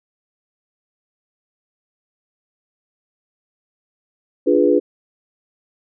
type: chord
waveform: sine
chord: D diminished seventh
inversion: none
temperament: equal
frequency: 293.7 / 349.2 / 415.3 / 493.9 Hz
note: D4 / F4 / Ab4 / Cb5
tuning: 0 / 0 / 0 / 0 cents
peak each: -17 dBFS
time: 4.46-4.8 s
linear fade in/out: 20 ms
effects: none